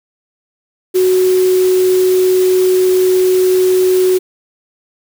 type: tone in noise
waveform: sine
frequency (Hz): 370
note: F#4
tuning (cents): 0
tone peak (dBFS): -8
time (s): 0.94-4.19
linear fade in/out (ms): 20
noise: white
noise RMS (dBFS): -26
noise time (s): 0.94-4.19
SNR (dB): +15
effects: none